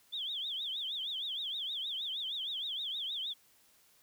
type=tone with vibrato; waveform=sine; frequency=3401 Hz; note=G#7; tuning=40 cents sharp; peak=-35 dBFS; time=0.12-3.34 s; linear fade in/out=20 ms; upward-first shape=triangle; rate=6.4 Hz; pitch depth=220 cents each way; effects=white hiss -66 dBFS RMS until 4.02 s